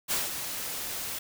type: noise with ADSR envelope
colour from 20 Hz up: white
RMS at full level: -27 dBFS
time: 0.08-1.19 s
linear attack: 36 ms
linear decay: 180 ms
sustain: -8 dB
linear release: 8 ms
effects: none